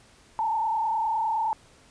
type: tone with frequency modulation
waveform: sine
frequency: 887 Hz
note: A5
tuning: 14 cents sharp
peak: -23 dBFS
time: 0.39-1.53 s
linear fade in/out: 0 ms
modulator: 29.7 Hz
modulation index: 1.3
effects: pink hiss -56 dBFS RMS until 1.9 s + resampled to 22050 Hz